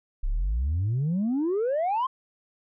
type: exponential sweep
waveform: sine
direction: up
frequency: 30.55 to 1080 Hz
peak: -21 dBFS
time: 0.23-2.07 s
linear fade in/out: 10 ms
effects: tanh soft clip ceiling -21 dBFS